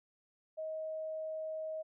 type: tone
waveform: sine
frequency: 631 Hz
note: D#5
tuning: 24 cents sharp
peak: -37 dBFS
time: 0.57-1.83 s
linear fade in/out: 20 ms
effects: none